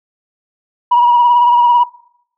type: tone with vibrato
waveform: sine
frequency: 963 Hz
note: B5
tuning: 44 cents flat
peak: -5 dBFS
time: 0.91-1.84 s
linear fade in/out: 10 ms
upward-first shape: sine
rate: 18 Hz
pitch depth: 33 cents each way
effects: noise-tail reverb RT60 0.7 s tail -21 dB re dry + tanh soft clip ceiling -3 dBFS